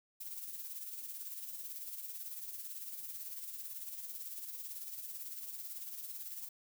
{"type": "noise with tremolo", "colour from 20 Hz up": "violet", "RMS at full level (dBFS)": -43, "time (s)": [0.2, 6.49], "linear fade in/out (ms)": 10, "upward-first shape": "sine", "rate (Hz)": 18, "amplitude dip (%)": 50, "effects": []}